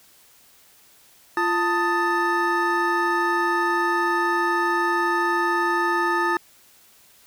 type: tone cluster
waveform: triangle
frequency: 345.9 / 889 / 1249 / 1762 Hz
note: F4 / A5 / D#6 / A6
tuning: -17 / +18 / +6 / +2 cents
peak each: -23 dBFS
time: 1.37-6.37 s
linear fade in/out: 2 ms
effects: white hiss -54 dBFS RMS until 7.26 s